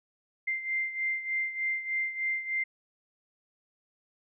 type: beating tone pair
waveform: sine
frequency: 2090 / 2093.3 Hz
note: C7 / C7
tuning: -2 / 0 cents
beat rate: 3.3 Hz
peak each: -30 / -35 dBFS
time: 0.47-2.64 s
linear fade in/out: 10 ms
effects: none